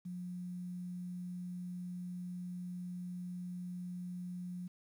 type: tone with quantisation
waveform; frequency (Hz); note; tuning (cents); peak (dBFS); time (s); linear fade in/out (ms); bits
sine; 179; F3; +43; -40; 0.05-4.68; 10; 11
effects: none